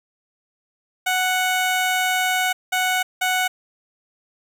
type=tone bursts at uneven times; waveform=15% pulse; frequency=740 Hz; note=F#5; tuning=in tune; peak=-12 dBFS; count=3; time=1.06-2.53 / 2.72-3.03 / 3.21-3.48 s; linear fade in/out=10 ms; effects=none